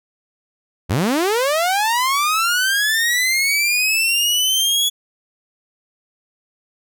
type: linear sweep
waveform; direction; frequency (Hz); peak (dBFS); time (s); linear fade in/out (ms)
sawtooth; up; 73.42 to 3400; -12; 0.89-4.9; 20
effects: none